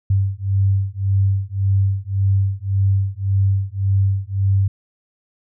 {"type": "beating tone pair", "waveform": "sine", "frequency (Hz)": [96.8, 98.6], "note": ["G2", "G2"], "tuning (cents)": [-21, 11], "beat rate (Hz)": 1.8, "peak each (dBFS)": -18, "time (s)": [0.1, 4.68], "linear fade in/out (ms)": 5, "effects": []}